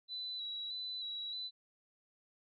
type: tone with vibrato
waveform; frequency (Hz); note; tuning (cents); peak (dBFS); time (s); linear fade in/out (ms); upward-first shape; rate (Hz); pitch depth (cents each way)
sine; 3945; B7; -3; -39; 0.08-1.51; 50; square; 1.6; 24
effects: none